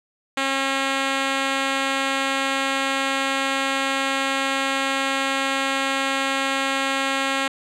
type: tone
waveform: 5% pulse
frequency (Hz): 271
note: C#4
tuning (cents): -39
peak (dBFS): -9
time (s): 0.37-7.48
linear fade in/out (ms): 5
effects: low-pass 7000 Hz 12 dB/octave